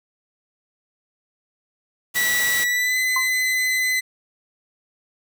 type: noise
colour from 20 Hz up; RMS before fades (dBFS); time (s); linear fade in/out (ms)
white; -27; 2.14-2.65; 20
type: tone with pitch glide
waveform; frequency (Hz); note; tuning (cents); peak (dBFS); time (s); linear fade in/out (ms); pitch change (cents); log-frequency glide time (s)
40% pulse; 1949 to 2024; B6 to B6; -23 to +42; -18; 2.15-4.01; 20; +65; 2.67-2.99
type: tone with exponential decay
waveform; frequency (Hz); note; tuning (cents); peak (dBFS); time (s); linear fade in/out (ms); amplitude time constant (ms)
sine; 1048; C6; +2; -18; 3.16-3.3; 5; 29
effects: none